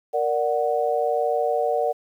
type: chord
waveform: sine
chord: Bb augmented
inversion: none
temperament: equal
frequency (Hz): 466.2 / 587.3 / 740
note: Bb4 / D5 / F#5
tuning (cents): 0 / 0 / 0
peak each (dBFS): -24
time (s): 0.13-1.93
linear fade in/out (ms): 20
effects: 9-bit